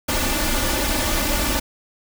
pink noise with comb filter, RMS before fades -21 dBFS, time 0.08-1.6 s, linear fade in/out 10 ms, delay 3.4 ms, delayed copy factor +0.9, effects none

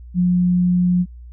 sine tone, 178.8 Hz, F3, 41 cents sharp, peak -13 dBFS, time 0.14-1.06 s, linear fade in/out 50 ms, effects added 60 Hz sine -35 dBFS peak until 1.32 s

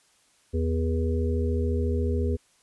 harmonic tone with a mistuned harmonic, 81.6 Hz, E2, 17 cents flat, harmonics 1 / 3 / 5 / 6, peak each -24 / -31 / -31 / -34 dBFS, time 0.53-2.37 s, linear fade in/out 20 ms, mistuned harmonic 6, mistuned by -27 cents, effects white hiss -63 dBFS RMS until 2.62 s + resampled to 24000 Hz

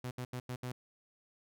sawtooth tone bursts at uneven times, 125.3 Hz, B2, 25 cents sharp, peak -34 dBFS, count 5, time 0.04-0.11 / 0.18-0.25 / 0.33-0.4 / 0.49-0.56 / 0.63-0.72 s, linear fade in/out 5 ms, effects none

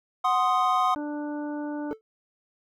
triangle chord, C diminished, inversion second, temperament equal, 740 / 1046.5 / 1244.5 Hz, Gb5 / C6 / Eb6, 0 / 0 / 0 cents, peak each -23 dBFS, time 0.24-0.95 s, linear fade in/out 10 ms
harmonic tone, 295.4 Hz, D4, 10 cents sharp, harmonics 1 / 2 / 3 / 4 / 5, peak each -30 / -38 / -40 / -51 / -45 dBFS, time 0.96-1.93 s, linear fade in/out 0 ms
triangle tone with exponential decay, 440 Hz, A4, in tune, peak -25 dBFS, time 1.91-2.01 s, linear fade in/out 0 ms, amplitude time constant 21 ms
effects none

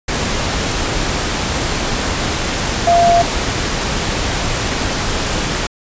sine tone in noise, 689 Hz, F5, 24 cents flat, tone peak -8 dBFS, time 2.87-3.22 s, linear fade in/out 5 ms, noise pink, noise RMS -18 dBFS, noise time 0.08-5.67 s, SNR +7 dB, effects resampled to 16000 Hz

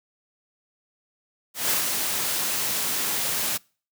white noise with ADSR envelope, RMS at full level -22 dBFS, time 1.54-3.58 s, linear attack 160 ms, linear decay 140 ms, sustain -4 dB, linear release 17 ms, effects noise-tail reverb RT60 0.4 s tail -26 dB re dry + high-pass 100 Hz 12 dB/octave

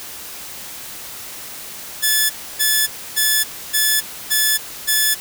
5% pulse tone bursts, 1730 Hz, A6, 30 cents flat, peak -3 dBFS, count 6, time 2.02-5.15 s, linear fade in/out 20 ms, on 280 ms, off 290 ms, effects white hiss -33 dBFS RMS until 5.2 s

